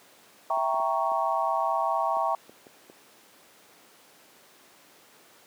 sine chord, E diminished seventh, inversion none, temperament equal, 659.3 / 784 / 932.3 / 1108.7 Hz, E5 / G5 / Bb5 / Db6, 0 / 0 / 0 / 0 cents, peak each -29 dBFS, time 0.5-2.35 s, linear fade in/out 2 ms
clicks, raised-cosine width 2 ms, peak -31 dBFS, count 8, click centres 0.573 / 0.743 / 0.8 / 1.118 / 2.169 / 2.495 / 2.668 / 2.899 s
effects pink hiss -55 dBFS RMS until 5.46 s + high-pass 300 Hz 12 dB/octave

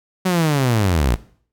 sawtooth linear sweep, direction down, 188.9 to 51.91 Hz, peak -11 dBFS, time 0.25-1.16 s, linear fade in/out 10 ms, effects noise-tail reverb RT60 0.5 s tail -18 dB re dry

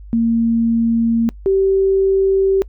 sine tone pair in turn, 230 / 386.8 Hz, A#3 / G4, -23 / -23 cents, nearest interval major sixth, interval 900 cents, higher second, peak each -12 / -11 dBFS, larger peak second, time 0.13-1.29 / 1.46-2.62 s, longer neither, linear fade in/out 0 ms, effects noise-tail reverb RT60 0.1 s tail -24 dB re dry + added 50 Hz sine -33 dBFS peak until 2.68 s

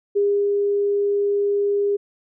sine tone with ADSR envelope, 405.3 Hz, G#4, 42 cents flat, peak -15 dBFS, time 0.15-1.97 s, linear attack 18 ms, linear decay 310 ms, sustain -2 dB, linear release 15 ms, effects none

